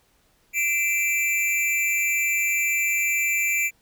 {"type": "tone with amplitude modulation", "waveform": "square", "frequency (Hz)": 2349, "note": "D7", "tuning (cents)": 0, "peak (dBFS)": -18, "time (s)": [0.53, 3.71], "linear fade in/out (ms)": 50, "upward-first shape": "sine", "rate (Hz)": 296, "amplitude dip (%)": 70, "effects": ["pink hiss -63 dBFS RMS until 3.81 s"]}